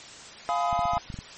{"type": "chord", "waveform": "triangle", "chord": "F half-diminished seventh", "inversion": "none", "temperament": "just", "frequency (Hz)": [698.5, 838.1, 1005.8, 1257.2], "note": ["F5", "Ab5", "Cb6", "Eb6"], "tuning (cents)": [0, 16, 31, 18], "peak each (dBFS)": [-24, -29, -29, -29], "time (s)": [0.49, 0.98], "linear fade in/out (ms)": 0}
{"type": "clicks", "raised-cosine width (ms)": 5, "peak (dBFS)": -24, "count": 8, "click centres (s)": [0.729, 0.792, 0.855, 0.935, 0.97, 1.102, 1.142, 1.189]}
{"effects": ["white hiss -44 dBFS RMS until 1.37 s", "MP3 32 kbps"]}